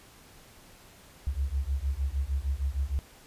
sine beating tone pair, 65.41 / 71.91 Hz, C2 / D2, 0 / -36 cents, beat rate 6.5 Hz, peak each -30 dBFS, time 1.27-2.99 s, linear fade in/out 0 ms, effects pink hiss -54 dBFS RMS until 3.26 s + resampled to 32000 Hz

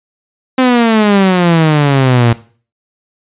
sawtooth exponential sweep, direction down, 261.6 to 114.8 Hz, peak -3 dBFS, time 0.58-2.33 s, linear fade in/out 5 ms, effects noise-tail reverb RT60 0.4 s tail -17 dB re dry + resampled to 8000 Hz

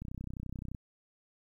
click train, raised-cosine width 5 ms, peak -28 dBFS, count 24, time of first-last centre 0.02-0.748 s, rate 31.6 Hz, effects 11-bit

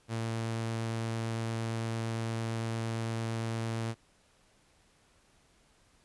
sawtooth tone, 113.6 Hz, A#2, 44 cents flat, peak -28 dBFS, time 0.08-3.95 s, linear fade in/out 50 ms, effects pink hiss -66 dBFS RMS until 6.04 s + resampled to 24000 Hz

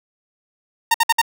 sawtooth tone bursts, 920 Hz, A#5, 23 cents flat, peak -8 dBFS, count 4, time 0.91-1.216 s, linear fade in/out 5 ms, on 33 ms, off 58 ms, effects none

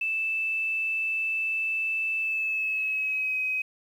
sine tone with pitch glide, 2637 to 2528 Hz, E7 to D#7, 0 to +27 cents, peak -25 dBFS, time 0.01-3.62 s, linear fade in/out 5 ms, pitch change -73 cents, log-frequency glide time 2.2-3.38 s, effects 9-bit

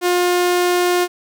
sawtooth tone, 355.9 Hz, F4, 33 cents sharp, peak -10 dBFS, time 0.01-1.08 s, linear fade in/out 50 ms, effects none

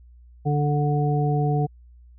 harmonic tone, 146.83 Hz, D3, in tune, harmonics 1 / 2 / 3 / 5, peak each -20 / -31 / -28 / -28 dBFS, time 0.45-1.67 s, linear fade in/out 20 ms, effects added 60 Hz sine -46 dBFS peak until 2.18 s

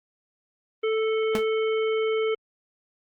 harmonic tone, 440 Hz, A4, in tune, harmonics 1 / 3 / 5 / 7, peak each -22 / -35 / -35 / -39 dBFS, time 0.83-2.35 s, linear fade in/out 10 ms
sawtooth tone with exponential decay, 216.1 Hz, A3, 31 cents flat, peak -17 dBFS, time 1.35-1.46 s, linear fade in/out 0 ms, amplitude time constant 23 ms
effects Opus 32 kbps

